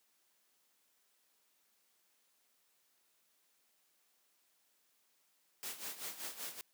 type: noise with tremolo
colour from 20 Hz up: white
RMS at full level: -42 dBFS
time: 5.63-6.61 s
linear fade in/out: 0 ms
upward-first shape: sine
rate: 5.2 Hz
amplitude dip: 75%
effects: white hiss -75 dBFS RMS until 6.73 s + high-pass 200 Hz 12 dB/octave